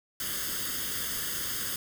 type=noise with comb filter; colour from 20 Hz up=white; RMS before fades=-33 dBFS; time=0.2-1.76 s; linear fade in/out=2 ms; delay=0.61 ms; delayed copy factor=+0.75; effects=none